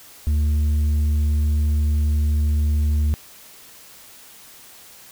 triangle tone with tanh clipping, 75 Hz, D2, 37 cents sharp, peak -17 dBFS, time 0.27-3.14 s, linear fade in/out 0 ms, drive 9 dB, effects white hiss -45 dBFS RMS until 5.11 s

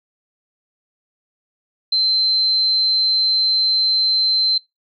sine tone, 4100 Hz, C8, 36 cents flat, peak -14 dBFS, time 1.92-4.58 s, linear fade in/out 5 ms, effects noise-tail reverb RT60 0.2 s tail -25 dB re dry

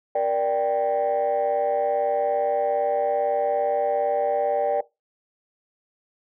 sine chord, G minor, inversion first, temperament just, 470.4 / 588 / 784 Hz, Bb4 / D5 / G5, +16 / +2 / 0 cents, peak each -25 / -21 / -23 dBFS, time 0.15-4.81 s, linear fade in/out 5 ms, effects noise-tail reverb RT60 0.2 s tail -18 dB re dry + tanh soft clip ceiling -15 dBFS

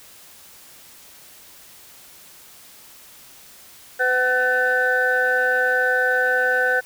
sine tone cluster, 506 / 755 / 1510 / 1766 Hz, B4 / F#5 / F#6 / A6, +42 / +35 / +35 / +6 cents, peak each -22 / -26 / -18 / -25 dBFS, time 3.99-6.81 s, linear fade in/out 20 ms, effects tanh soft clip ceiling -8 dBFS + white hiss -46 dBFS RMS until 6.85 s

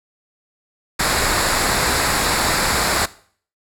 pink noise with comb filter, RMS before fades -18 dBFS, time 0.99-3.06 s, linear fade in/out 10 ms, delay 0.33 ms, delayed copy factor -0.55, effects noise-tail reverb RT60 0.5 s tail -18 dB re dry + low-pass 12000 Hz 12 dB/octave

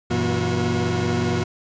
40% pulse tone cluster, 95.7 / 120.5 / 165.2 / 239 / 361.5 Hz, G2 / B2 / E3 / A#3 / F#4, -41 / -42 / +4 / +43 / -40 cents, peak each -26 dBFS, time 0.1-1.44 s, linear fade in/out 10 ms, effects resampled to 16000 Hz

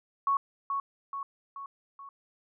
sine tone with echo, 1108.7 Hz, C#6, in tune, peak -23 dBFS, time 0.27-0.37 s, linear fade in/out 2 ms, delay 430 ms, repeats 4, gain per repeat -5 dB, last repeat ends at 2.09 s, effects none

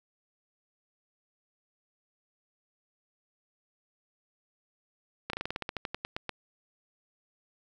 slowing click train, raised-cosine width 0.3 ms, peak -17 dBFS, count 15, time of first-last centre 5.3-6.293 s, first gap 33 ms, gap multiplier 1.11, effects 9-bit

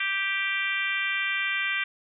harmonic tone, 392 Hz, G4, in tune, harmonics 3 / 4 / 5 / 6 / 7 / 8 / 9, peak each -38 / -31 / -31 / -29 / -35 / -36 / -41 dBFS, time 0-1.84 s, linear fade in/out 5 ms, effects none

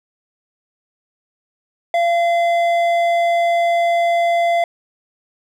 triangle tone with hard clipping, 685 Hz, F5, 34 cents flat, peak -15 dBFS, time 1.94-4.64 s, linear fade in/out 2 ms, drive 12 dB, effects none

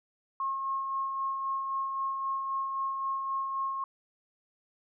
sine tone with tremolo, 1080 Hz, C#6, 45 cents flat, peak -28 dBFS, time 0.4-3.84 s, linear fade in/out 2 ms, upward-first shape sine, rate 3.8 Hz, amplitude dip 35%, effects none

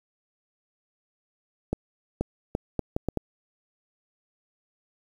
accelerating click train, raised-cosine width 2 ms, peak -12 dBFS, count 7, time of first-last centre 1.73-3.173 s, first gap 480 ms, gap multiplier 0.71, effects 8-bit

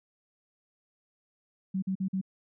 sine tone bursts, 190 Hz, F#3, 46 cents sharp, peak -27 dBFS, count 4, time 1.74-2.214 s, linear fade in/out 10 ms, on 84 ms, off 46 ms, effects none

